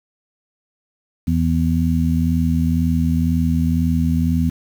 harmonic tone, 82 Hz, E2, 9 cents flat, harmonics 1 / 2 / 3, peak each -19 / -19 / -19 dBFS, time 1.27-4.5 s, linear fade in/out 10 ms, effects 7-bit

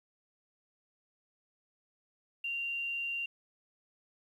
sine tone, 2772 Hz, F7, 14 cents flat, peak -33 dBFS, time 2.44-3.26 s, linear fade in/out 5 ms, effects 11-bit

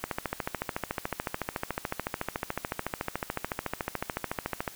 click train, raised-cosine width 0.5 ms, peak -14 dBFS, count 65, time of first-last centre 0.04-4.678 s, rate 13.8 Hz, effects white hiss -48 dBFS RMS until 4.75 s

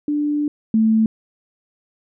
sine tone pair in turn, 294.9 / 220.8 Hz, D4 / A3, +7 / +6 cents, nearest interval perfect fourth, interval 501 cents, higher first, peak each -17 / -12 dBFS, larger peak second, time 0.08-0.48 / 0.74-1.06 s, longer first, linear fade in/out 2 ms, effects none

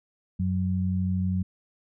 sine tone pair together, 92.55 / 185.1 Hz, F#2 / F#3, +1 / +1 cents, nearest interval octave, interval 1200 cents, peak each -26 dBFS, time 0.39-1.43 s, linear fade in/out 10 ms, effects none

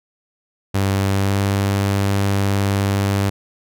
sawtooth tone with pitch glide, 97.8 to 99.22 Hz, G2 to G2, -4 to +21 cents, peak -12 dBFS, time 0.74-3.3 s, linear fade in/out 10 ms, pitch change +25 cents, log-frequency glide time 1.15-1.41 s, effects none

